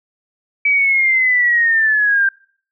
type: linear sweep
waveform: sine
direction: down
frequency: 2295 to 1572 Hz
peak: -11 dBFS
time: 0.65-2.29 s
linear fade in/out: 5 ms
effects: noise-tail reverb RT60 0.5 s tail -25 dB re dry